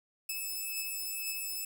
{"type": "beating tone pair", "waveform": "5% pulse", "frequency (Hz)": [2604, 2606], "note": ["E7", "E7"], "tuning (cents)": [-22, -20], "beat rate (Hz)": 2, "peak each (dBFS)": [-32, -27], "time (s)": [0.29, 1.65], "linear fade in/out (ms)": 5, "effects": []}